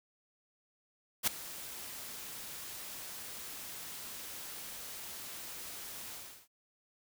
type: noise with ADSR envelope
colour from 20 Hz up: white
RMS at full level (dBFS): -27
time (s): 1.23-6.48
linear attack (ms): 44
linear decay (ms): 5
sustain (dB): -18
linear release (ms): 350
effects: none